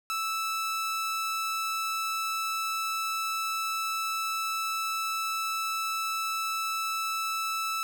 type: tone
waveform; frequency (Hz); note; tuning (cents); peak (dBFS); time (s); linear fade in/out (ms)
sawtooth; 1315; E6; -5; -25; 0.1-7.83; 0
effects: none